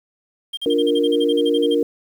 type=tone bursts; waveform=triangle; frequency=3195 Hz; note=G7; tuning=32 cents sharp; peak=-22 dBFS; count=15; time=0.53-1.749 s; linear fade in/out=10 ms; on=43 ms; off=41 ms
type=chord; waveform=sine; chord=Bb major; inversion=first; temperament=equal with one note detuned; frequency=293.7 / 351 / 466.2 Hz; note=D4 / F4 / Bb4; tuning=0 / +9 / 0 cents; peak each=-20 / -23 / -17 dBFS; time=0.66-1.83 s; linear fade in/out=2 ms
effects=8-bit